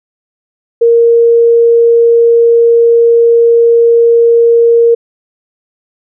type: tone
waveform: sine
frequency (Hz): 466.2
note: A#4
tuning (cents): 0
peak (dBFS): -3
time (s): 0.81-4.95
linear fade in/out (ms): 10
effects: none